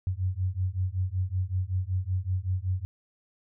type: beating tone pair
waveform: sine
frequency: 90.3 / 95.6 Hz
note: F#2 / G2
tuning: -42 / -43 cents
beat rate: 5.3 Hz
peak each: -29 dBFS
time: 0.07-2.85 s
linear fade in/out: 0 ms
effects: none